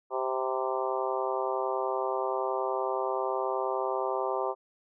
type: harmonic tone with a mistuned harmonic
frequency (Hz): 130.6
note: C3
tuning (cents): -3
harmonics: 3 / 4 / 5 / 6 / 7 / 8 / 9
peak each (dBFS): -33 / -34 / -35 / -36 / -36 / -37 / -38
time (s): 0.1-4.55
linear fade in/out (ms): 50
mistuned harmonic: 8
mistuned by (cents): -33
effects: none